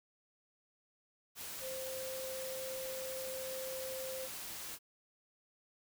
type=tone in noise; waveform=sine; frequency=523.3 Hz; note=C5; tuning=in tune; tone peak=-41 dBFS; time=1.6-4.29 s; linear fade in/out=50 ms; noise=white; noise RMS=-45 dBFS; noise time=1.35-4.79 s; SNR=+1 dB; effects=none